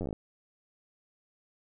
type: slowing click train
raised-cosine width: 2 ms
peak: -22 dBFS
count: 9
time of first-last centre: 0.01-0.129 s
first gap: 10 ms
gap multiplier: 1.11
effects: none